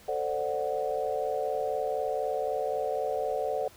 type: chord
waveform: sine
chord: D dominant seventh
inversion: second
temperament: equal with one note detuned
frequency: 443.8 / 523.3 / 587.3 / 740 Hz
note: A4 / C5 / D5 / F#5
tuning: +15 / 0 / 0 / 0 cents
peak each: -33 dBFS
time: 0.08-3.68 s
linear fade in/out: 5 ms
effects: pink hiss -54 dBFS RMS until 3.76 s